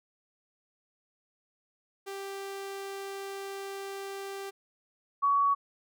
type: tone pair in turn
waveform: sawtooth / sine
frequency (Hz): 392.9 / 1125.5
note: G4 / C#6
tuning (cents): +4 / +26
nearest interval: octave + tritone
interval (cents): 1822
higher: second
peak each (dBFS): -33 / -22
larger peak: second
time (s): 2.06-4.51 / 5.22-5.55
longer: first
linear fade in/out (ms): 20
effects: none